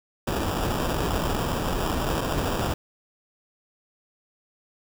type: noise with sample-and-hold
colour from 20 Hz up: pink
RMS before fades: -26 dBFS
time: 0.27-2.74 s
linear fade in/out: 5 ms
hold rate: 2100 Hz
effects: none